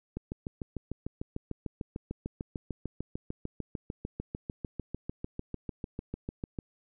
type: click train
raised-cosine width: 3 ms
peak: -22 dBFS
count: 44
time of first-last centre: 0.17-6.588 s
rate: 6.7 Hz
effects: none